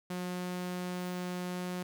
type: tone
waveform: sawtooth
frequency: 180.1 Hz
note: F#3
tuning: 46 cents flat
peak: -31 dBFS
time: 0.1-1.83 s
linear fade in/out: 5 ms
effects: none